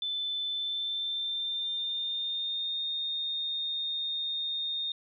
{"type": "tone with pitch glide", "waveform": "sine", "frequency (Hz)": [3520, 3672], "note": ["A7", "A#7"], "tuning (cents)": [0, -27], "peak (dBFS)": -30, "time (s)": [0.02, 4.92], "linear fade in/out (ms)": 2, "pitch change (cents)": 73, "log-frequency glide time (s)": [0.48, 2.81], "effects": []}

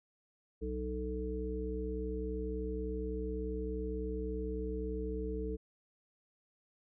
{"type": "harmonic tone with a mistuned harmonic", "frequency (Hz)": 61.74, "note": "B1", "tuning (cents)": 0, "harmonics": [1, 3, 5, 7], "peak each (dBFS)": [-38, -44, -43, -39], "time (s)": [0.61, 5.57], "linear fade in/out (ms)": 20, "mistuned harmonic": 7, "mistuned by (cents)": 35, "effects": []}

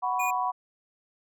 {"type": "chord", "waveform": "sine", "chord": "F# suspended fourth", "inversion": "none", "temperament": "equal with one note detuned", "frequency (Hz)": [740, 987.8, 1114.5], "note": ["F#5", "B5", "C#6"], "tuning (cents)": [0, 0, 9], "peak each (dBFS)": [-29, -28, -32], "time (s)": [0.02, 0.52], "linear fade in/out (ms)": 20}
{"type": "tone", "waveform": "square", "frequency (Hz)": 2449, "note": "D#7", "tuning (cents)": -28, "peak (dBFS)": -30, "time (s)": [0.19, 0.31], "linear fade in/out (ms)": 10}
{"effects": []}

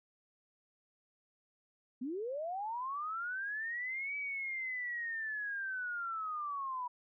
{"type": "linear two-way sweep", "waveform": "sine", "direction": "up then down", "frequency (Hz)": [233.1, 2297, 970], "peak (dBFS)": -36, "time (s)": [2.01, 6.88], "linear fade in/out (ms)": 10, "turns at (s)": 4.16, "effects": []}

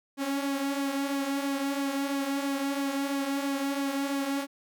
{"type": "tone with flanger", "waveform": "sawtooth", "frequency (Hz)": 277.2, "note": "C#4", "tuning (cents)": 0, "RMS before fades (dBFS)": -30, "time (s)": [0.17, 4.47], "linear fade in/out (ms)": 50, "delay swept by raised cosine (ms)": [1.4, 5.6], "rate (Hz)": 3, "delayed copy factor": -0.5, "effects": []}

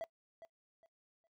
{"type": "tone with echo", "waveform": "triangle", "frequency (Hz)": 660, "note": "E5", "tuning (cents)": 2, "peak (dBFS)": -36, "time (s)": [0.01, 0.04], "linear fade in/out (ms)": 0, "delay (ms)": 410, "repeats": 3, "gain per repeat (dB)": -12, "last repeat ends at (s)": 1.27, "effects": ["noise-tail reverb RT60 0.1 s tail -21 dB re dry"]}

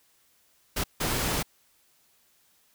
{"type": "noise bursts at uneven times", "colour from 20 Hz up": "pink", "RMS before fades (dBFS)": -28, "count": 2, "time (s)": [[0.76, 0.84], [1, 1.43]], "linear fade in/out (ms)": 10, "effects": ["white hiss -65 dBFS RMS until 2.74 s"]}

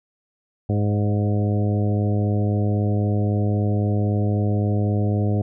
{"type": "harmonic tone with a mistuned harmonic", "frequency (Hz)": 103.8, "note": "G#2", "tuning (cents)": 0, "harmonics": [1, 2, 3, 4, 5, 6, 7], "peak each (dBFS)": [-19, -25, -29, -31, -33, -35, -36], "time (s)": [0.69, 5.42], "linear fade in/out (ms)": 5, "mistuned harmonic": 6, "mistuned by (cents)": -17, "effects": []}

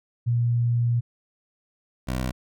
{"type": "tone pair in turn", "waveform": ["sine", "15% pulse"], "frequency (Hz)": [119, 63.48], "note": ["A#2", "B1"], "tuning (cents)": [36, 48], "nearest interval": "major seventh", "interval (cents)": 1088, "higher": "first", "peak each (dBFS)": -19, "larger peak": "neither", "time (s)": [[0.26, 1.01], [2.07, 2.32]], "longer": "first", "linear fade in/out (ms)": 20, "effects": []}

